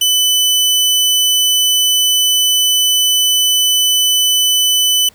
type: tone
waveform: sawtooth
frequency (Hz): 3000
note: F#7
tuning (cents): +23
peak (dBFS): -7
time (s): 0.01-5.09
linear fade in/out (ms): 5
effects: pink hiss -48 dBFS RMS until 5.14 s